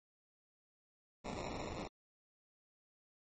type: noise with sample-and-hold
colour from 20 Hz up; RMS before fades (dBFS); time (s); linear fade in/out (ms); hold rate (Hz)
white; -43; 1.24-1.88; 20; 1575
effects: MP3 32 kbps